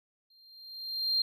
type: tone with exponential growth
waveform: triangle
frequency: 4186 Hz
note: C8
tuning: in tune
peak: -20 dBFS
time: 0.3-1.22 s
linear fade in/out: 5 ms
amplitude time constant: 200 ms
effects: tanh soft clip ceiling -22 dBFS